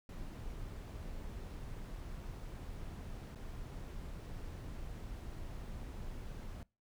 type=noise with dropouts; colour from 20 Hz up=brown; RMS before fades=-45 dBFS; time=0.09-6.63 s; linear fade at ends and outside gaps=2 ms; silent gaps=3.35-3.356 s; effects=noise-tail reverb RT60 0.3 s tail -24 dB re dry